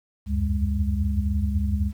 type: tone cluster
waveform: sine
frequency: 71.8 / 82.6 / 87.9 / 95.5 / 204.1 Hz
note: D2 / E2 / F2 / G2 / G#3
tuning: -39 / +4 / +12 / -45 / -30 cents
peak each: -23 / -32 / -31 / -30 / -28 dBFS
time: 0.26-1.93 s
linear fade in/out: 50 ms
effects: 9-bit